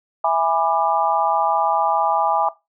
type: chord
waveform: sine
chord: E dominant seventh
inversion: none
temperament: just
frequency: 659.3 / 824.1 / 988.9 / 1186.7 Hz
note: E5 / G#5 / B5 / D6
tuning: 0 / -14 / +2 / +18 cents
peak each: -21 / -19 / -23 / -22 dBFS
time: 0.24-2.49 s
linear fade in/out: 5 ms
effects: noise-tail reverb RT60 0.2 s tail -17 dB re dry